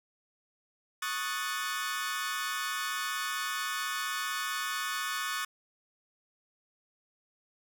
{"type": "chord", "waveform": "sawtooth", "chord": "D# half-diminished seventh", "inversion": "third", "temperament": "equal", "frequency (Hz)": [1108.7, 1244.5, 1480, 1760], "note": ["C#6", "D#6", "F#6", "A6"], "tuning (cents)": [0, 0, 0, 0], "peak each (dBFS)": -34, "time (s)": [1.02, 5.45], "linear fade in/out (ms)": 5, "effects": []}